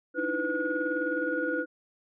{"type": "tone cluster", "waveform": "sine", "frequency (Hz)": [297.1, 316.3, 335.7, 502, 1446], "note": ["D4", "D#4", "E4", "B4", "F#6"], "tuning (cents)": [20, 29, 32, 28, -40], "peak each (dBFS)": [-35, -34, -36, -31, -31], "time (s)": [0.14, 1.66], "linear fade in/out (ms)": 50, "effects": ["tanh soft clip ceiling -16 dBFS"]}